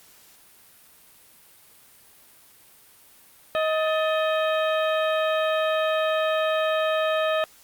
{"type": "harmonic tone with a mistuned harmonic", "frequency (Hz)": 630, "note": "D#5", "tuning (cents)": 21, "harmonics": [1, 2, 3, 4, 5, 6], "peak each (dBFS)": [-22, -28, -32, -34, -36, -38], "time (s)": [3.55, 7.44], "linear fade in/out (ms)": 0, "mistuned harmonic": 3, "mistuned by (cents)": -120, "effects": ["white hiss -53 dBFS RMS until 7.63 s", "Opus 48 kbps"]}